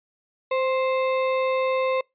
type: tone with sample-and-hold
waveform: sine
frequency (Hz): 521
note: C5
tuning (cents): -7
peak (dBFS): -20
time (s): 0.51-2.01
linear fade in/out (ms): 5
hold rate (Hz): 1575
effects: noise-tail reverb RT60 0.2 s tail -26 dB re dry + resampled to 8000 Hz